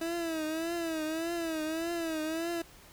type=tone with vibrato; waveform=30% pulse; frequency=325.6 Hz; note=E4; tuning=21 cents flat; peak=-29 dBFS; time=0.01-2.62 s; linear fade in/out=5 ms; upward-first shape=triangle; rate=1.7 Hz; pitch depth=100 cents each way; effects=pink hiss -55 dBFS RMS until 2.92 s